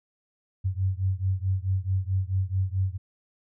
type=beating tone pair; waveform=sine; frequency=92.9 / 97.5 Hz; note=F#2 / G2; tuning=+7 / -9 cents; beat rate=4.6 Hz; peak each=-26 / -27 dBFS; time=0.64-2.98 s; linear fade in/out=20 ms; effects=none